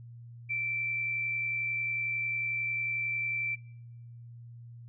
sine tone with amplitude modulation, 2339 Hz, D7, 8 cents flat, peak -28 dBFS, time 0.49-3.56 s, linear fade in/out 20 ms, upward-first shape sine, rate 71.1 Hz, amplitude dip 30%, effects noise-tail reverb RT60 0.9 s tail -26 dB re dry + added 118 Hz sine -45 dBFS peak until 4.88 s

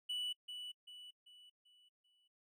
triangle tone with echo, 2960 Hz, F#7, in tune, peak -36 dBFS, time 0.09-0.33 s, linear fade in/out 10 ms, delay 390 ms, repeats 5, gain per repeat -7 dB, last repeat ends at 2.28 s, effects noise-tail reverb RT60 0.1 s tail -26 dB re dry

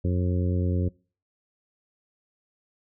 harmonic tone, 89.7 Hz, F2, 47 cents sharp, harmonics 1 / 2 / 3 / 4 / 5 / 6, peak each -23 / -29 / -33 / -35 / -37 / -39 dBFS, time 0.04-0.89 s, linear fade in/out 10 ms, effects noise-tail reverb RT60 0.4 s tail -25 dB re dry

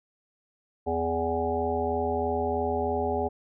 harmonic tone with a mistuned harmonic, 83.1 Hz, E2, 15 cents sharp, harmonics 1 / 3 / 5 / 7 / 9 / 10, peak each -34 / -34 / -29 / -33 / -31 / -34 dBFS, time 0.86-3.29 s, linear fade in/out 20 ms, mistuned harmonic 1, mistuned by -46 cents, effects none

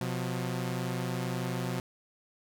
sawtooth tone pair together, 126.64 / 179.1 Hz, B2 / F3, +44 / +44 cents, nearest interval tritone, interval 600 cents, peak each -29 / -31 dBFS, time 0.01-1.8 s, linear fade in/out 2 ms, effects none

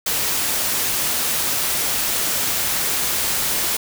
white noise, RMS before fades -21 dBFS, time 0.06-3.77 s, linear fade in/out 5 ms, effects none

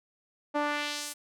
sawtooth tone with band-pass filter sweep, 293.7 Hz, D4, in tune, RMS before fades -32 dBFS, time 0.54-1.14 s, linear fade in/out 20 ms, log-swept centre 730 to 11000 Hz, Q 1.1, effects none

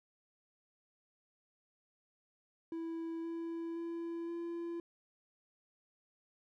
triangle tone with pitch steps, 329.6 / 332.9 / 336.1 / 339.5 Hz, E4 / E4 / E4 / F4, 0 / +17 / +34 / -49 cents, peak -36 dBFS, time 2.72-4.8 s, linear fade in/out 2 ms, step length 520 ms, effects none

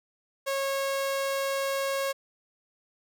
sawtooth tone, 547 Hz, C#5, 23 cents flat, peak -23 dBFS, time 0.46-2.13 s, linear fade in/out 20 ms, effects none

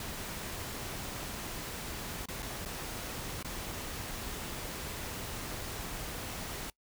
pink noise with dropouts, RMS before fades -40 dBFS, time 0-6.7 s, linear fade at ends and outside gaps 2 ms, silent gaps 2.257-2.285 / 2.423-2.427 / 2.652-2.658 / 3.428-3.446 s, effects noise-tail reverb RT60 0.1 s tail -22 dB re dry

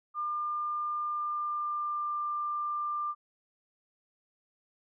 sine tone with pitch glide, 1200 to 1191 Hz, D6 to D6, +37 to +24 cents, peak -30 dBFS, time 0.14-3.15 s, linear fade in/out 50 ms, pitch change -13 cents, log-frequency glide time 1.05-2.16 s, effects none

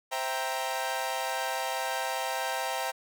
sawtooth chord, C dominant seventh, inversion none, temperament equal, 523.3 / 659.3 / 784 / 932.3 Hz, C5 / E5 / G5 / Bb5, 0 / 0 / 0 / 0 cents, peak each -33 / -33 / -30 / -31 dBFS, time 0.11-2.92 s, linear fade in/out 20 ms, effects none

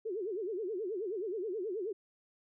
sine tone with vibrato, 400 Hz, G4, 35 cents sharp, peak -34 dBFS, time 0.05-1.93 s, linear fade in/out 10 ms, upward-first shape sine, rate 9.4 Hz, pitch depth 230 cents each way, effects none

